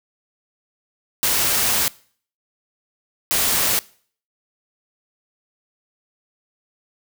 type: noise bursts at uneven times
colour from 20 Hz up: white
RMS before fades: -19 dBFS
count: 2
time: 1.23-1.88 / 3.31-3.79 s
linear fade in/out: 0 ms
effects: noise-tail reverb RT60 0.5 s tail -22 dB re dry